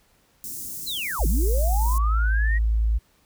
white band-stop noise, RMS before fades -34 dBFS, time 0.44-1.98 s, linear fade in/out 0 ms, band 320 to 6300 Hz, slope 24 dB/octave
sine linear two-way sweep, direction down then up, 4255 to 136.5 to 1923 Hz, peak -27 dBFS, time 0.86-2.59 s, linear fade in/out 20 ms, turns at 1.27 s
sine tone, 55 Hz, A1, in tune, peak -18 dBFS, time 1.19-2.99 s, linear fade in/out 20 ms
effects pink hiss -62 dBFS RMS until 3.25 s

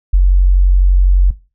sine tone, 45.96 Hz, F#1, 11 cents flat, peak -5 dBFS, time 0.13-1.31 s, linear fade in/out 10 ms, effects noise-tail reverb RT60 0.3 s tail -18 dB re dry

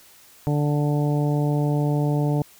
harmonic tone, 146.9 Hz, D3, 1 cent sharp, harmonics 1 / 2 / 3 / 4 / 5 / 6, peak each -20 / -26 / -30 / -32 / -34 / -36 dBFS, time 0.47-2.42 s, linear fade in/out 0 ms, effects white hiss -51 dBFS RMS until 2.59 s

